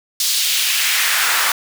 pink noise with high-pass filter sweep, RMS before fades -17 dBFS, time 0.2-1.52 s, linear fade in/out 2 ms, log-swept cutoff 4500 to 1100 Hz, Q 1.5, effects none

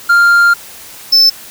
triangle tone pair in turn, 1396.9 / 5274 Hz, F6 / E8, 0 / 0 cents, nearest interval octave + major seventh, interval 2300 cents, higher second, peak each -3 dBFS, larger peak neither, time 0.09-0.54 / 1.12-1.3 s, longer first, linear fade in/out 10 ms, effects white hiss -33 dBFS RMS until 1.5 s

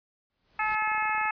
pink noise with exponential growth, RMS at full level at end -44 dBFS, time 0.3-0.75 s, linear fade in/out 0 ms, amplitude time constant 97 ms
harmonic tone, 430.6 Hz, A4, 37 cents flat, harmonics 2 / 3 / 4 / 5 / 6, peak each -29 / -31 / -32 / -33 / -34 dBFS, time 0.59-1.31 s, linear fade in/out 5 ms
clicks, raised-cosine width 1 ms, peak -34 dBFS, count 12, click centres 0.823 / 0.876 / 0.917 / 0.949 / 0.98 / 1.025 / 1.055 / 1.095 / 1.15 / 1.18 / 1.213 / 1.255 s
effects resampled to 11025 Hz

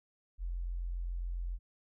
sine tone, 43.65 Hz, F1, in tune, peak -34 dBFS, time 0.38-1.59 s, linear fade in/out 50 ms, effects none

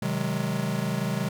square chord, Ab dominant seventh, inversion first, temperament just, 129.78 / 155.74 / 186.89 / 207.7 Hz, C3 / Eb3 / Gb3 / Ab3, -14 / +2 / +18 / 0 cents, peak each -32 dBFS, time 0.02-1.29 s, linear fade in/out 5 ms, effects none

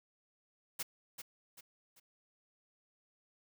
white noise with echo, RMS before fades -38 dBFS, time 0.79-0.83 s, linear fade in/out 10 ms, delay 390 ms, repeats 3, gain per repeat -8 dB, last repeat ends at 2 s, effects none

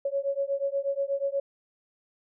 sine beating tone pair, 551 / 559.3 Hz, C#5 / C#5, -11 / +15 cents, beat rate 8.3 Hz, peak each -29 dBFS, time 0.05-1.4 s, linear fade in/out 5 ms, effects none

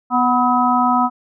harmonic tone with a mistuned harmonic, 246.9 Hz, B3, in tune, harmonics 1 / 3 / 4 / 5, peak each -18 / -18 / -18 / -18 dBFS, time 0.1-1.1 s, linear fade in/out 50 ms, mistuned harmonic 5, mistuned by +55 cents, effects none

